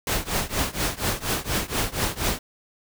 pink noise with tremolo, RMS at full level -22 dBFS, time 0.07-2.39 s, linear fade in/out 2 ms, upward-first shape triangle, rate 4.2 Hz, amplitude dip 95%, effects none

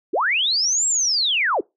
sine linear two-way sweep, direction up then down, 269 to 7680 to 269 Hz, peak -17 dBFS, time 0.13-1.61 s, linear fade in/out 10 ms, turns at 0.87 s, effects noise-tail reverb RT60 0.2 s tail -24 dB re dry

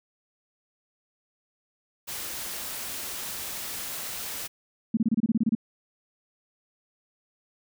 white noise, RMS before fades -35 dBFS, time 2.07-4.48 s, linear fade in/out 20 ms
sine tone bursts, 223.3 Hz, A3, 26 cents sharp, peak -19 dBFS, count 11, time 4.94-5.551 s, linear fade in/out 5 ms, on 31 ms, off 27 ms
effects none

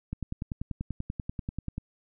click train, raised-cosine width 5 ms, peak -20 dBFS, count 18, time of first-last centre 0.13-1.78 s, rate 10.3 Hz, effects none

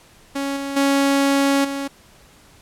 sawtooth tone with level steps, 277.4 Hz, C#4, 1 cent sharp, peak -18 / -21 / -11 / -20 dBFS, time 0.35-1.88 s, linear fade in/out 10 ms, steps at 0.56 / 0.76 / 1.64 s, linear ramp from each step 10 ms, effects pink hiss -50 dBFS RMS until 2.61 s + low-pass 12000 Hz 12 dB/octave

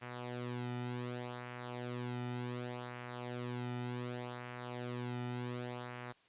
sawtooth tone with flanger, 122.8 Hz, B2, 9 cents flat, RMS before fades -42 dBFS, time 0.01-6.13 s, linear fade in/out 20 ms, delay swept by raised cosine 0.25 to 1.85 ms, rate 0.67 Hz, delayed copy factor -0.65, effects white hiss -68 dBFS RMS until 6.28 s + resampled to 8000 Hz

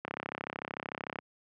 click train, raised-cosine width 0.5 ms, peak -20 dBFS, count 39, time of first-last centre 0.05-1.188 s, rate 33.4 Hz, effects high-pass 150 Hz 12 dB/octave

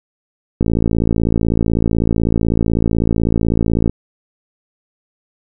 click train, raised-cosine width 3 ms, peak -3 dBFS, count 185, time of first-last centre 0.61-3.896 s, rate 56 Hz, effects none

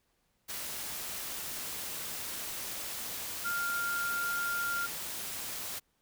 sine tone in noise, 1396.9 Hz, F6, in tune, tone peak -31 dBFS, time 3.44-4.87 s, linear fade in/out 20 ms, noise white, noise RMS -39 dBFS, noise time 0.48-5.8 s, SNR +5 dB, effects pink hiss -75 dBFS RMS until 6.01 s

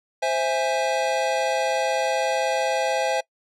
square chord, C augmented, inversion none, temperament equal with one note detuned, 523.3 / 659.3 / 825.3 Hz, C5 / E5 / G#5, 0 / 0 / -11 cents, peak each -26 dBFS, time 0.22-3.21 s, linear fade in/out 10 ms, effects noise-tail reverb RT60 0.1 s tail -23 dB re dry + low-pass 7000 Hz 12 dB/octave

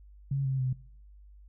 sine tone with pitch steps, 137.8 / 133.34 / 129.02 Hz, C#3 / C3 / C3, -10 / +33 / -24 cents, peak -26 dBFS, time 0.31-0.73 s, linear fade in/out 5 ms, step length 140 ms, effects noise-tail reverb RT60 0.6 s tail -21 dB re dry + added 50 Hz sine -50 dBFS peak until 1.48 s

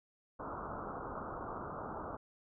white low-pass noise, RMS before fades -43 dBFS, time 0.39-2.17 s, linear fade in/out 10 ms, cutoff 1400 Hz, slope 96 dB/octave, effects none

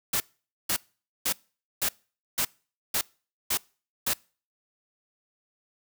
white noise bursts, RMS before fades -26 dBFS, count 8, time 0.13-4.136 s, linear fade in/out 5 ms, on 72 ms, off 490 ms, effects noise-tail reverb RT60 0.4 s tail -25 dB re dry

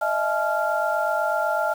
sine tone cluster, 617 / 665 / 856 / 1389 Hz, D#5 / E5 / A5 / F6, -15 / +15 / -48 / -10 cents, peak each -26 dBFS, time 0.01-1.74 s, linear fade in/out 10 ms, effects 7-bit

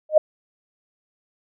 sine tone with exponential growth, 617 Hz, D#5, 15 cents flat, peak -5 dBFS, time 0.09-0.18 s, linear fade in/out 5 ms, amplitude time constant 19 ms, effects none

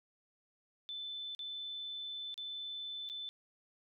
sine tone with dropouts, 3519 Hz, A7, in tune, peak -40 dBFS, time 0.89-3.29 s, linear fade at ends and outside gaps 0 ms, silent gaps 1.349-1.392 / 2.342-2.378 / 3.09-3.098 s, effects none

